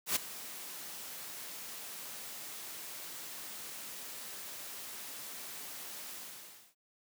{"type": "noise with ADSR envelope", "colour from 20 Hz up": "white", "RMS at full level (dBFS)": -29, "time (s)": [0.06, 6.75], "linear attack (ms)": 100, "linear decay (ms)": 11, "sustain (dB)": -16, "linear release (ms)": 610, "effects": ["noise-tail reverb RT60 0.1 s tail -26 dB re dry", "high-pass 150 Hz 12 dB/octave"]}